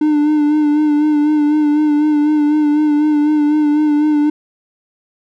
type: tone with vibrato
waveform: triangle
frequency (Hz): 299.5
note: D4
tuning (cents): +34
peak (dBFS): -8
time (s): 0.01-4.3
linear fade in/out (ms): 5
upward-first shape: sine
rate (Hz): 4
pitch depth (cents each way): 34
effects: none